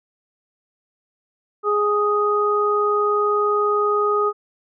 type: harmonic tone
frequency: 415.3 Hz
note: G#4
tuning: in tune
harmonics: 1 / 2 / 3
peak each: -19 / -31 / -19 dBFS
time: 1.63-4.33 s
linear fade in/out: 50 ms
effects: none